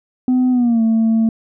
sine tone with pitch glide, 253.3 to 224.4 Hz, B3 to A3, +44 to +34 cents, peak -9 dBFS, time 0.28-1.29 s, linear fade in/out 2 ms, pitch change -210 cents, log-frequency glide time 0.51-0.82 s, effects tanh soft clip ceiling -10 dBFS

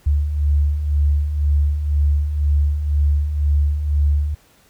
sine beating tone pair, 71.4 / 73.4 Hz, D2 / D2, -48 / 0 cents, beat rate 2 Hz, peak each -23 / -15 dBFS, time 0.06-4.35 s, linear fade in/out 10 ms, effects pink hiss -54 dBFS RMS until 4.69 s

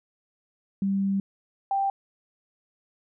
sine tone pair in turn, 196 / 786.3 Hz, G3 / G5, 0 / +5 cents, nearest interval 2 octaves, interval 2405 cents, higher second, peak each -22 dBFS, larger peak neither, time 0.82-1.2 / 1.71-1.9 s, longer first, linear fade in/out 2 ms, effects none

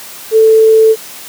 sine tone, 441.8 Hz, A4, 7 cents sharp, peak -3 dBFS, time 0.31-0.96 s, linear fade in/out 50 ms, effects white hiss -30 dBFS RMS until 1.28 s + high-pass 150 Hz 12 dB/octave

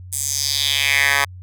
10% pulse tone with high-pass filter sweep, 140.4 Hz, C#3, 22 cents sharp, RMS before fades -19 dBFS, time 0.12-1.25 s, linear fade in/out 10 ms, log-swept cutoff 8800 to 1300 Hz, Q 3, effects added 91 Hz sine -34 dBFS peak until 1.42 s

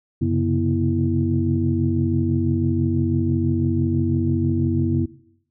sine tone cluster, 93.4 / 133.3 / 139.4 / 243.2 / 329.3 Hz, F#2 / C3 / C#3 / B3 / E4, +17 / +33 / +10 / -26 / -2 cents, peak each -22 / -27 / -24 / -23 / -24 dBFS, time 0.21-5.06 s, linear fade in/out 10 ms, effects noise-tail reverb RT60 0.7 s tail -18 dB re dry + tanh soft clip ceiling -6 dBFS

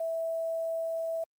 sine tone with quantisation, 656 Hz, E5, 9 cents flat, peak -29 dBFS, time 0-1.24 s, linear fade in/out 5 ms, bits 9, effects Opus 32 kbps

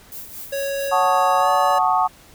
violet noise with tremolo, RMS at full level -33 dBFS, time 0.12-0.89 s, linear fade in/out 0 ms, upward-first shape sine, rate 4.5 Hz, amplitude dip 60%
square tone with pitch glide, 554 to 569.9 Hz, C#5 to C#5, -1 to +48 cents, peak -23 dBFS, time 0.52-1.79 s, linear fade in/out 10 ms, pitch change +49 cents, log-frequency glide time 1.39-1.49 s
sine chord, D# half-diminished seventh, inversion first, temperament equal, 740 / 880 / 1108.7 / 1244.5 Hz, F#5 / A5 / C#6 / D#6, 0 / 0 / 0 / 0 cents, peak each -19 / -20 / -21 / -23 dBFS, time 0.91-2.08 s, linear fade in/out 20 ms
effects pink hiss -48 dBFS RMS until 2.34 s

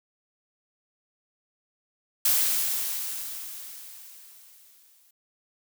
blue noise with exponential decay, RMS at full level -21 dBFS, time 2.25-5.11 s, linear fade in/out 5 ms, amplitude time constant 620 ms, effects none

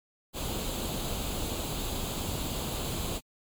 pink noise with comb filter, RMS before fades -33 dBFS, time 0.33-3.21 s, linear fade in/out 50 ms, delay 0.27 ms, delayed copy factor +0.65, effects MP3 96 kbps

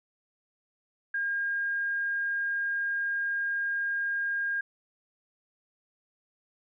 sine tone, 1616 Hz, G#6, 48 cents flat, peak -27 dBFS, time 1.14-4.61 s, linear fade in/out 5 ms, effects none

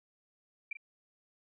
sine tone with echo, 2349 Hz, D7, in tune, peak -34 dBFS, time 0.71-0.73 s, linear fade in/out 5 ms, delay 41 ms, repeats 1, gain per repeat -9 dB, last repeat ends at 0.771 s, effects none

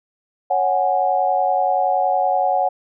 sine chord, C# suspended fourth, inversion none, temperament equal, 554.4 / 740 / 830.6 Hz, C#5 / F#5 / G#5, 0 / 0 / 0 cents, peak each -22 / -17 / -22 dBFS, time 0.5-2.69 s, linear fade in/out 10 ms, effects none

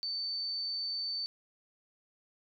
sine tone, 4544 Hz, C#8, 42 cents sharp, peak -33 dBFS, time 0.03-1.26 s, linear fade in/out 0 ms, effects none

